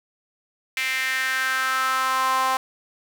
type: tone with high-pass filter sweep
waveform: sawtooth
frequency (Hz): 261.6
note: C4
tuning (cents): 0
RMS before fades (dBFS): -23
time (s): 0.77-2.57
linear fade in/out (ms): 2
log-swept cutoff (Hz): 2200 to 920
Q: 4.5
effects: none